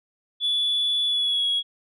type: tone with pitch glide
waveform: sine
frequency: 3439 to 3328 Hz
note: A7 to G#7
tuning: -40 to +3 cents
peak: -19 dBFS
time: 0.4-1.63 s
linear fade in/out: 50 ms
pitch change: -57 cents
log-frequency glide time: 1.06-1.47 s
effects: tanh soft clip ceiling -17 dBFS